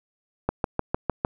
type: click train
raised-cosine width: 1 ms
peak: -8 dBFS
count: 6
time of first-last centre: 0.49-1.249 s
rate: 6.59 Hz
effects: none